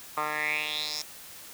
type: tone with band-pass filter sweep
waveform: 10% pulse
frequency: 151.6 Hz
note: D#3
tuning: 45 cents flat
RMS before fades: -31 dBFS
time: 0.17-1.02 s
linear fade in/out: 5 ms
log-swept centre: 1200 to 5800 Hz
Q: 5.3
effects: white hiss -46 dBFS RMS until 1.53 s